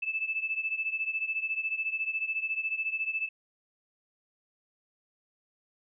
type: beating tone pair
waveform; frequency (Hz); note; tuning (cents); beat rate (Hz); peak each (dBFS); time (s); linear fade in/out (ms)
sine; 2622 / 2636; E7 / E7; -10 / -1; 14; -31 / -34; 0.02-3.29; 10
effects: none